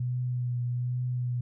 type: tone with vibrato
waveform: sine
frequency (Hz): 123.47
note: B2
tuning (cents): 0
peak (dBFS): -27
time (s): 0-1.41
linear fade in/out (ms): 5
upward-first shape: triangle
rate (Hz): 1.2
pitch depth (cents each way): 26
effects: none